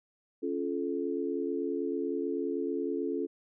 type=chord; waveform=sine; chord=Db augmented; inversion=none; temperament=just; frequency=277.2 / 346.5 / 433.1 Hz; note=Db4 / F4 / A4; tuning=0 / -14 / -27 cents; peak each=-34 dBFS; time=0.42-3.27 s; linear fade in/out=20 ms; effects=none